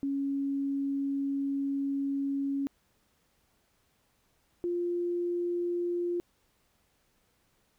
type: tone pair in turn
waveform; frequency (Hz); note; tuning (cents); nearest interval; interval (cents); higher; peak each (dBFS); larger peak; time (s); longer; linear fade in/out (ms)
sine; 277.2 / 349.3; C#4 / F4; 0 / 0; major third; 400; second; -28; neither; 0.03-2.67 / 4.64-6.2; first; 0
effects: pink hiss -71 dBFS RMS until 7.78 s